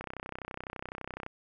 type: click train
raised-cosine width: 0.5 ms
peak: -23 dBFS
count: 41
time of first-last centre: 0.01-1.264 s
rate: 31.9 Hz
effects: none